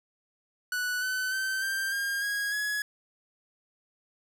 45% pulse tone with pitch steps, 1480 / 1512 / 1544.6 / 1578 / 1612.1 / 1646.9 / 1682.5 Hz, F#6 / F#6 / G6 / G6 / G6 / G#6 / G#6, 0 / +37 / -26 / +11 / +48 / -15 / +22 cents, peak -28 dBFS, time 0.72-2.82 s, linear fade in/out 2 ms, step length 300 ms, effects none

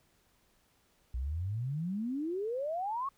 sine exponential sweep, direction up, 58.4 to 1133 Hz, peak -32 dBFS, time 1.14-3.09 s, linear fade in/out 5 ms, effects pink hiss -70 dBFS RMS until 3.17 s

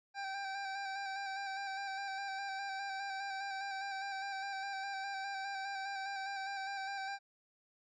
25% pulse tone with vibrato, 784 Hz, G5, in tune, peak -35 dBFS, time 0.14-7.19 s, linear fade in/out 50 ms, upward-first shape square, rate 4.9 Hz, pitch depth 24 cents each way, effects resampled to 16000 Hz

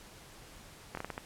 slowing click train, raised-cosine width 0.5 ms, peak -22 dBFS, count 6, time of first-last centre 0.95-1.179 s, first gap 23 ms, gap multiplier 1.35, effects pink hiss -53 dBFS RMS until 1.25 s + low-pass 12000 Hz 12 dB/octave

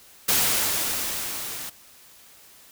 white noise with level ramp, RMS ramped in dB -20 to -35 dBFS, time 0.28-1.7 s, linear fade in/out 10 ms, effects white hiss -51 dBFS RMS until 2.71 s

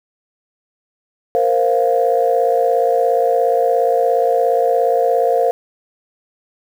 sine chord, Bb suspended second, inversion none, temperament equal, 466.2 / 523.3 / 698.5 Hz, Bb4 / C5 / F5, 0 / 0 / 0 cents, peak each -16 dBFS, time 1.35-5.51 s, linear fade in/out 0 ms, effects tanh soft clip ceiling -3 dBFS + 7-bit

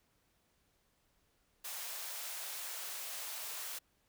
white high-pass noise, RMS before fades -43 dBFS, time 1.64-3.79 s, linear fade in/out 10 ms, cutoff 510 Hz, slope 24 dB/octave, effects pink hiss -75 dBFS RMS until 4.08 s

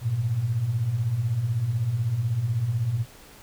sine beating tone pair, 103 / 119 Hz, G#2 / A#2, -14 / +36 cents, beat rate 16 Hz, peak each -30 / -23 dBFS, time 0.01-3.06 s, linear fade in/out 50 ms, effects pink hiss -49 dBFS RMS until 3.42 s

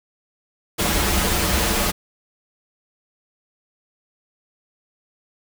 pink noise with comb filter, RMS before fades -20 dBFS, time 0.78-1.92 s, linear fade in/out 20 ms, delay 7.6 ms, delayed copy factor -0.75, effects none

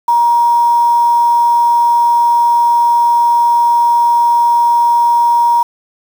sine tone with quantisation, 946 Hz, A#5, 25 cents sharp, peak -7 dBFS, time 0.08-5.63 s, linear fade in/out 5 ms, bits 5, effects none

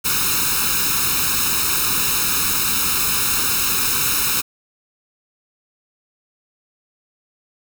white noise with comb filter, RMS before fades -19 dBFS, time 0.04-4.42 s, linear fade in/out 20 ms, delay 0.76 ms, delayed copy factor +0.9, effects none

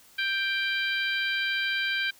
harmonic tone, 786 Hz, G5, 4 cents sharp, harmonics 2 / 3 / 4 / 5 / 6, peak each -28 / -31 / -33 / -36 / -41 dBFS, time 0.18-2.11 s, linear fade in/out 10 ms, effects white hiss -56 dBFS RMS until 2.19 s

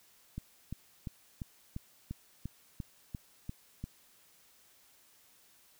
click train, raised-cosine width 5 ms, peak -26 dBFS, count 11, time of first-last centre 0.38-3.84 s, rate 2.89 Hz, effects white hiss -64 dBFS RMS until 5.79 s

